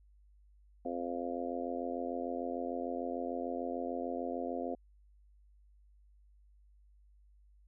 harmonic tone, 86.7 Hz, F2, 12 cents flat, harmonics 3 / 4 / 5 / 6 / 7 / 8, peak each -40 / -43 / -44 / -41 / -45 / -41 dBFS, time 0.85-4.75 s, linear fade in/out 5 ms, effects added 50 Hz sine -60 dBFS peak until 7.67 s

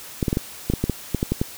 clicks, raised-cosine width 3 ms, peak -7 dBFS, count 12, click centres 0.228 / 0.282 / 0.329 / 0.371 / 0.7 / 0.737 / 0.84 / 0.897 / 1.147 / 1.229 / 1.32 / 1.415 s, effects white hiss -39 dBFS RMS until 1.57 s

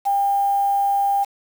sine tone with quantisation, 800 Hz, G5, 35 cents sharp, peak -16 dBFS, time 0.05-1.25 s, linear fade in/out 20 ms, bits 6, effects none

